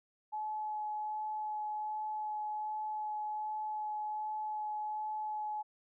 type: tone with vibrato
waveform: sine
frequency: 853 Hz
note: G#5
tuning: 46 cents sharp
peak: -35 dBFS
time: 0.32-5.63 s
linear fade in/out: 20 ms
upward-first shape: sine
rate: 1.3 Hz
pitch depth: 9 cents each way
effects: none